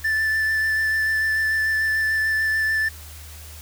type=tone with vibrato; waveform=triangle; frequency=1760 Hz; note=A6; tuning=in tune; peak=-17 dBFS; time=0.04-2.89 s; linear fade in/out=10 ms; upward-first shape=sine; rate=6.8 Hz; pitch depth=14 cents each way; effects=added 77 Hz sine -39 dBFS peak until 3.61 s + white hiss -43 dBFS RMS until 3.61 s